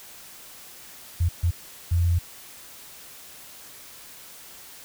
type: tone bursts at uneven times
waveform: sine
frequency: 86.1 Hz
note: F2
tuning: 24 cents flat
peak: -18 dBFS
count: 3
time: 1.2-1.29 / 1.43-1.51 / 1.91-2.19 s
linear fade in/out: 10 ms
effects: white hiss -45 dBFS RMS until 4.84 s